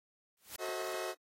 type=noise with exponential growth; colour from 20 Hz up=white; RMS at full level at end=-40 dBFS; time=0.37-0.56 s; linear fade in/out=1 ms; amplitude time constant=41 ms
type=chord; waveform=sawtooth; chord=F# diminished seventh; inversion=none; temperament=just; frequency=370 / 444 / 532.8 / 639.4 Hz; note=F#4 / A4 / C5 / Eb5; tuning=0 / +16 / +31 / +47 cents; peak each=-37 / -41 / -40 / -37 dBFS; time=0.58-1.15 s; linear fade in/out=50 ms
effects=AAC 48 kbps